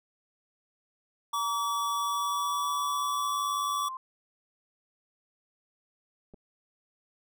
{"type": "tone with pitch glide", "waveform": "sine", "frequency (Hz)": [932.3, 1046.5], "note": ["A#5", "C6"], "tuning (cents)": [0, 0], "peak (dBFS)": -35, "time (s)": [1.33, 3.97], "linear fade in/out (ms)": 2, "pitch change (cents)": 200, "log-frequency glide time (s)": [1.91, 3.42]}
{"type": "tone", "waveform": "square", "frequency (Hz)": 1146, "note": "D6", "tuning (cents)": -43, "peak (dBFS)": -29, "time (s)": [1.33, 3.89], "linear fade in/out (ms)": 10}
{"type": "clicks", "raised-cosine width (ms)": 2, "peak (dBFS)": [-38, -38], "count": 2, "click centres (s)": [6.338, 6.343]}
{"effects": []}